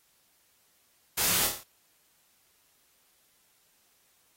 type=noise with echo; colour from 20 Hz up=white; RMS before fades=-28 dBFS; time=1.17-1.47 s; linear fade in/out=10 ms; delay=28 ms; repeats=6; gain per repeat=-4 dB; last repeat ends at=1.638 s; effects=white hiss -67 dBFS RMS until 4.36 s + AAC 48 kbps